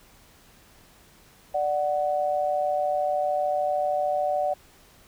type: tone pair together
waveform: sine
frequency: 590 / 743.4 Hz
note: D5 / F#5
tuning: +8 / +8 cents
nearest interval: major third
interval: 400 cents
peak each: -25 dBFS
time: 1.54-4.54 s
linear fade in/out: 10 ms
effects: pink hiss -55 dBFS RMS until 5.07 s